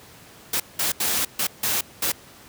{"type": "noise bursts at uneven times", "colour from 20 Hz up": "white", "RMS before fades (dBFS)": -23, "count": 6, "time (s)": [[0.53, 0.6], [0.79, 0.92], [1, 1.25], [1.39, 1.47], [1.63, 1.81], [2.02, 2.12]], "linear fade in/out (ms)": 5, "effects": ["pink hiss -47 dBFS RMS until 2.48 s", "high-pass 80 Hz 12 dB/octave"]}